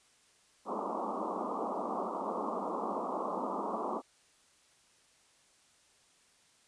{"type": "band-pass noise", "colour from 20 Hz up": "white", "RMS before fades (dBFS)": -36, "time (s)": [0.65, 4.02], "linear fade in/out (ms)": 50, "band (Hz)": [190, 1200], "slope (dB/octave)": 96, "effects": ["white hiss -66 dBFS RMS until 6.67 s", "resampled to 22050 Hz"]}